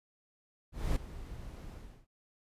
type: noise with ADSR envelope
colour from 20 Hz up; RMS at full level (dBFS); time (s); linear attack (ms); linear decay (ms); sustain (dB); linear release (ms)
brown; -29; 0.72-2.07; 240; 7; -16; 340
effects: resampled to 32000 Hz

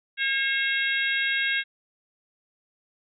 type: harmonic tone with a mistuned harmonic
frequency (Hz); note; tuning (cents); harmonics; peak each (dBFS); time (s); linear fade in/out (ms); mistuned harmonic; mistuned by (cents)
540; C#5; -45; 3 / 4 / 5 / 6 / 7; -26 / -28 / -30 / -32 / -33; 0.17-1.64; 50; 6; +33
effects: none

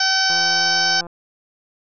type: harmonic tone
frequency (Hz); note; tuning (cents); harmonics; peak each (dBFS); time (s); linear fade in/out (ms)
765; G5; -42; 1 / 2 / 3 / 4 / 5 / 6 / 7 / 8; -24 / -20 / -31 / -28 / -30 / -23 / -20 / -28; 0-1.01; 5
type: click train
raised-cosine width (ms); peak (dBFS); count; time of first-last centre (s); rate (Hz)
1; -22; 133; 0.3-1.067; 172
effects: none

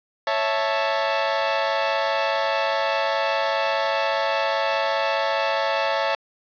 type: chord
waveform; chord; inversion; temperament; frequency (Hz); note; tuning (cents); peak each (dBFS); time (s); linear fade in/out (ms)
sawtooth; A major; first; equal; 554.4 / 659.3 / 880; C#5 / E5 / A5; 0 / 0 / 0; -21; 0.27-6.15; 2
effects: resampled to 11025 Hz + 7-bit

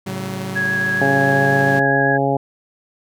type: chord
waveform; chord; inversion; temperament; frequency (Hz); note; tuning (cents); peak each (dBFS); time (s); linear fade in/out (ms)
sawtooth; F# minor; first; equal with one note detuned; 110 / 138.59 / 188.99; A2 / C#3 / F#3; 0 / 0 / +37; -27 / -26 / -22; 0.06-1.8; 10
type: tone with vibrato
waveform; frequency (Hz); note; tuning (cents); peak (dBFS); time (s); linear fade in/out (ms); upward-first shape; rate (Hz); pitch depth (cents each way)
sine; 1661.2; G#6; 0; -17; 0.55-2.18; 20; sine; 7.3; 9
type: harmonic tone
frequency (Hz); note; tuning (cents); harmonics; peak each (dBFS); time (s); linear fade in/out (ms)
137.9; C#3; -9; 1 / 2 / 3 / 4 / 5 / 6; -22 / -22 / -22 / -22 / -22 / -22; 1.01-2.37; 5
effects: none

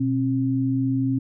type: tone pair together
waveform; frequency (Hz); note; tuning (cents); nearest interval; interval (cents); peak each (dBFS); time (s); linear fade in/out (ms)
sine; 123.6 / 267.6; B2 / C4; +2 / +39; octave + minor second; 1337; -24 / -21; 0-1.19; 10
effects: none

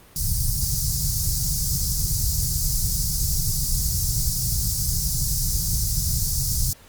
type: band-stop noise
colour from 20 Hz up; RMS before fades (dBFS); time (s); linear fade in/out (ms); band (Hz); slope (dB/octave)
pink; -23; 0.16-6.73; 2; 160 to 4800; 48
effects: pink hiss -50 dBFS RMS until 6.88 s + Opus 32 kbps

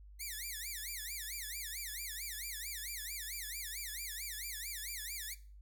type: tone with vibrato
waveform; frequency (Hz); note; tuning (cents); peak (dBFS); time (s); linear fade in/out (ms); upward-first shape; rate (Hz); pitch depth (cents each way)
5% pulse; 2009; B6; +29; -31; 0.19-5.35; 20; sine; 4.5; 300
effects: noise-tail reverb RT60 0.4 s tail -17 dB re dry + added 50 Hz sine -52 dBFS peak until 5.61 s

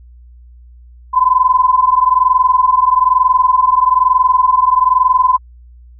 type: tone pair together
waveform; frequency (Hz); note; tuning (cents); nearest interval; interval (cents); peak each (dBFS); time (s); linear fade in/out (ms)
sine; 1005 / 1026.1; B5 / C6; +30 / -34; unison; 36; -11; 1.13-5.38; 20
effects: added 60 Hz sine -37 dBFS peak until 5.99 s

